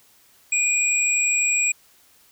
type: tone pair together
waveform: sine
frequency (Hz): 2421 / 7686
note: D#7 / B8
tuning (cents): -48 / -48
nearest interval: octave + minor sixth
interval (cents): 2000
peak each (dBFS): -20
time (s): 0.52-1.72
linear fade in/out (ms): 5
effects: tanh soft clip ceiling -10 dBFS + white hiss -56 dBFS RMS until 2.31 s